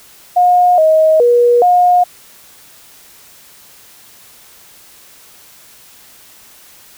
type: tone with pitch steps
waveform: sine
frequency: 717 / 631 / 481.2 / 716 Hz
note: F5 / D#5 / B4 / F5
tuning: +45 / +24 / -45 / +43 cents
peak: -6 dBFS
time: 0.36-2.04 s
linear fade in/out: 10 ms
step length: 420 ms
effects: white hiss -42 dBFS RMS until 6.97 s